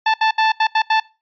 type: tone bursts at uneven times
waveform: sawtooth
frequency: 880 Hz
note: A5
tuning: in tune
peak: -9 dBFS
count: 6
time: 0.06-0.14 / 0.21-0.31 / 0.38-0.52 / 0.6-0.67 / 0.75-0.82 / 0.9-1 s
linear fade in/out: 5 ms
effects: noise-tail reverb RT60 0.3 s tail -22 dB re dry + resampled to 11025 Hz